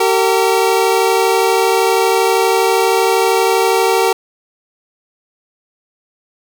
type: tone pair together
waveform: 25% pulse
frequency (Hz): 383.8 / 456.4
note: G4 / A#4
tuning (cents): -37 / -37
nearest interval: minor third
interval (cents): 300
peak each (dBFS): -10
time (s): 0-4.13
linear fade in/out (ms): 5
effects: none

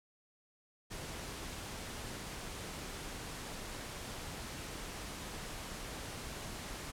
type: noise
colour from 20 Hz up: pink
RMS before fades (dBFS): -44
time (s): 0.9-6.92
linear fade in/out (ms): 20
effects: low-pass 11000 Hz 12 dB/octave

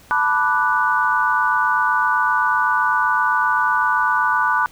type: chord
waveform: sine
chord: B minor seventh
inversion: third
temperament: equal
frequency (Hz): 880 / 987.8 / 1174.7 / 1480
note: A5 / B5 / D6 / F#6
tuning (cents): 0 / 0 / 0 / 0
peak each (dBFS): -23 / -20 / -21 / -19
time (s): 0.11-4.66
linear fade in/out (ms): 0
effects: pink hiss -48 dBFS RMS until 4.71 s

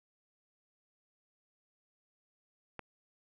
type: click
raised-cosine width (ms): 0.5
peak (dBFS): -26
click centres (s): 2.793
effects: none

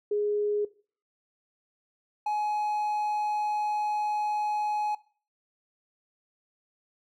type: tone pair in turn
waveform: sine / triangle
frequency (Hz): 415.3 / 841.7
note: G#4 / G#5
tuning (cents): 0 / +23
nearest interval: octave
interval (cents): 1223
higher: second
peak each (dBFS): -24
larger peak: neither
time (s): 0.11-0.65 / 2.26-4.95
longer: second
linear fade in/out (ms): 5
effects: noise-tail reverb RT60 0.4 s tail -19 dB re dry

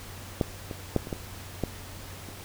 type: clicks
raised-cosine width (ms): 2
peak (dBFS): -10 / -22 / -9 / -24 / -17 / -13 / -29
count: 7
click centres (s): 0.412 / 0.712 / 0.963 / 1.071 / 1.128 / 1.637 / 2.288
effects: added 93 Hz sine -44 dBFS peak until 2.44 s + pink hiss -44 dBFS RMS until 2.44 s

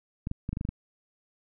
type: clicks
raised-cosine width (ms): 5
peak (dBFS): -19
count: 8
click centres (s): 0.271 / 0.314 / 0.491 / 0.53 / 0.571 / 0.611 / 0.651 / 0.69
effects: none

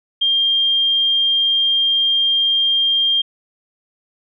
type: tone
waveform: sine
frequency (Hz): 3201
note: G7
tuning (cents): +36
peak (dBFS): -13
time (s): 0.21-3.22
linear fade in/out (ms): 10
effects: none

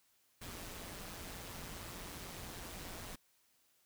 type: noise with amplitude modulation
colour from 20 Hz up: pink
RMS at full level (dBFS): -45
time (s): 0.41-3.16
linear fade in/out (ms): 10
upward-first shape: sine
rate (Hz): 177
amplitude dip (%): 55
effects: white hiss -73 dBFS RMS until 3.85 s

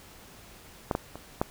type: clicks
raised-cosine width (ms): 1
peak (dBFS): -11 / -12 / -25 / -10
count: 4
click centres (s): 0.912 / 0.951 / 1.156 / 1.415
effects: pink hiss -51 dBFS RMS until 1.5 s

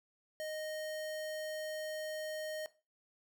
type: tone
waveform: square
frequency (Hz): 620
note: D#5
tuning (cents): -6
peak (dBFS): -39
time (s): 0.4-2.66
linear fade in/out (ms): 0
effects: noise-tail reverb RT60 0.3 s tail -17 dB re dry

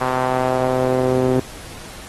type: tone with band-pass filter sweep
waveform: sawtooth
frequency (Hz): 128.4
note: C3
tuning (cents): -32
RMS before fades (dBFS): -19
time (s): 0.01-1.4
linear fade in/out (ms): 2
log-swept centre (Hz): 990 to 360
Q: 2
effects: pink hiss -37 dBFS RMS until 2.08 s + AAC 32 kbps

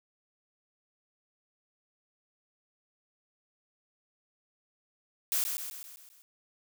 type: noise with echo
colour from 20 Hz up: blue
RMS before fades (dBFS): -29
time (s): 5.32-5.44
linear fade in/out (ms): 0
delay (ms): 130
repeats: 6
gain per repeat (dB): -5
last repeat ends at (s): 6.22
effects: none

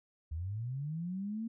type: linear sweep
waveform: sine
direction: up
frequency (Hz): 73.42 to 231.6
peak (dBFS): -35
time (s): 0.31-1.48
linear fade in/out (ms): 10
effects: none

